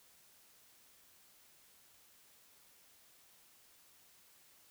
silence, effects white hiss -65 dBFS RMS until 4.7 s

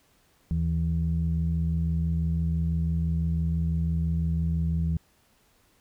sine tone pair together, 77.78 / 163.77 Hz, D#2 / E3, 0 / -11 cents, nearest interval octave + minor second, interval 1289 cents, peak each -25 dBFS, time 0.51-4.97 s, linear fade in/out 0 ms, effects tanh soft clip ceiling -17 dBFS + pink hiss -64 dBFS RMS until 5.8 s

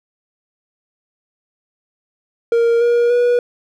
triangle tone with pitch steps, 466.2 / 475.4 / 484.9 Hz, A#4 / A#4 / B4, 0 / +34 / -32 cents, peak -9 dBFS, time 2.52-3.39 s, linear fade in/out 2 ms, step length 290 ms, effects none

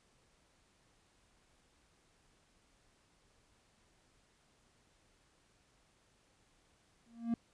triangle tone with exponential growth, 232.3 Hz, A#3, 6 cents flat, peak -26 dBFS, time 7.06-7.34 s, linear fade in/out 2 ms, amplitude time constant 60 ms, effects pink hiss -71 dBFS RMS until 7.53 s + resampled to 22050 Hz

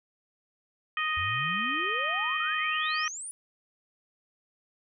harmonic tone, 622.3 Hz, D#5, in tune, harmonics 2 / 3 / 4 / 5, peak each -31 / -31 / -33 / -36 dBFS, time 0.97-3.08 s, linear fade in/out 2 ms
sine exponential sweep, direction up, 81.3 to 9956 Hz, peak -36 dBFS, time 1.17-3.31 s, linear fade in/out 0 ms
effects none

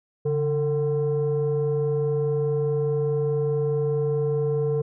sine tone pair together, 141.74 / 450 Hz, C#3 / A4, +39 / +39 cents, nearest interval octave + minor sixth, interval 2000 cents, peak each -23 / -21 dBFS, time 0.25-4.82 s, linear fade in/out 10 ms, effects tanh soft clip ceiling -17 dBFS

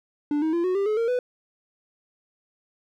triangle tone with pitch steps, 293.7 / 316.6 / 341.3 / 367.9 / 396.6 / 427.5 / 460.9 / 496.8 Hz, D4 / D#4 / F4 / F#4 / G4 / A4 / A#4 / B4, 0 / +30 / -40 / -10 / +20 / -50 / -20 / +10 cents, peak -19 dBFS, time 0.31-1.19 s, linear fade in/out 2 ms, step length 110 ms, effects none

